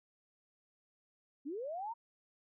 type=linear sweep; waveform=sine; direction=up; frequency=256.4 to 952 Hz; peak=-38 dBFS; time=1.45-1.94 s; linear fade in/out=20 ms; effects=none